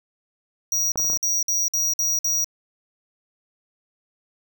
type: tone bursts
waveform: square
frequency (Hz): 5760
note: F#8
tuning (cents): -47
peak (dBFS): -20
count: 7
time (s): 0.72-2.444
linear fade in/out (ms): 2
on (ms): 200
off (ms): 54
type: clicks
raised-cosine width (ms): 1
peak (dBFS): -17 / -25 / -27 / -20 / -25 / -27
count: 6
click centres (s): 0.958 / 0.998 / 1.046 / 1.1 / 1.133 / 1.167
effects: 9-bit